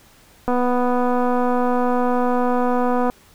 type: click train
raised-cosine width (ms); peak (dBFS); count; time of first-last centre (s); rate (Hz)
1; -8; 648; 0.48-3.099; 247
effects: pink hiss -51 dBFS RMS until 3.34 s